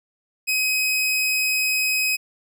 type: tone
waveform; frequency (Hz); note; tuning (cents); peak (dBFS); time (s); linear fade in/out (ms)
sawtooth; 2530; D#7; +28; -16; 0.47-2.17; 20
effects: none